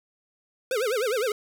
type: tone with vibrato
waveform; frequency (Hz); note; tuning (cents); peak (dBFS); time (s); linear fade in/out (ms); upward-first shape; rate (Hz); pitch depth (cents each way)
square; 467.3; A#4; +4; -24; 0.71-1.32; 2; sine; 9.8; 230
effects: none